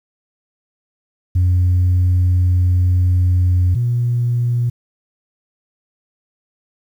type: tone pair in turn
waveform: sine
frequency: 90.1 / 120.27 Hz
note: F#2 / B2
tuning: -45 / -45 cents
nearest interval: perfect fourth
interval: 500 cents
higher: second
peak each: -9 / -13 dBFS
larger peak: first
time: 1.35-3.75 / 3.75-4.7 s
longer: first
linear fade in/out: 10 ms
effects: tanh soft clip ceiling -9 dBFS + 8-bit